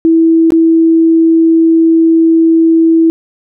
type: tone with dropouts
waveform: sine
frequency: 327.1 Hz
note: E4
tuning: 13 cents flat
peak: -4 dBFS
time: 0.05-3.1 s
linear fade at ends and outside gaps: 0 ms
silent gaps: 0.505-0.521 s
effects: none